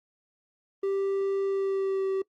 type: tone with pitch glide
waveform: triangle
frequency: 392 to 385 Hz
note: G4 to G4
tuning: 0 to -31 cents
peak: -23 dBFS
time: 0.83-2.22 s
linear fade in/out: 5 ms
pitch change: -31 cents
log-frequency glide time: 1.45-2.08 s
effects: noise-tail reverb RT60 0.1 s tail -22 dB re dry + Opus 32 kbps